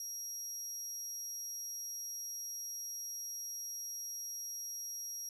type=tone; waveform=35% pulse; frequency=5660 Hz; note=F8; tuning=22 cents sharp; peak=-38 dBFS; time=0-5.29 s; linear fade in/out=2 ms; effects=none